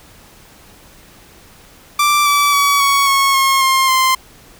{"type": "tone with pitch steps", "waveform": "sawtooth", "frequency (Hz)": [1174.7, 1155.2, 1136, 1117.1, 1098.6, 1080.3, 1062.4, 1044.7], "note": ["D6", "D6", "C#6", "C#6", "C#6", "C#6", "C6", "C6"], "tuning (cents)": [0, -29, 42, 13, -16, -45, 26, -3], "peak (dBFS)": -7, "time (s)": [1.99, 4.15], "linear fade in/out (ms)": 5, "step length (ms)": 270, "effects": ["pink hiss -44 dBFS RMS until 4.59 s"]}